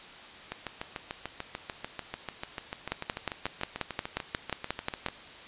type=two click trains; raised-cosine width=0.3 ms; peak=-18 / -13 dBFS; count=32 / 13; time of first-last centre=0.52-5.086 / 2.92-5.063 s; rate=6.79 / 5.6 Hz; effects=white hiss -47 dBFS RMS until 5.47 s + resampled to 8000 Hz